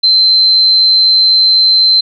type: tone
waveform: sine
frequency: 4096 Hz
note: C8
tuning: 38 cents flat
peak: -5 dBFS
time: 0.03-2.01 s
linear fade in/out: 10 ms
effects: none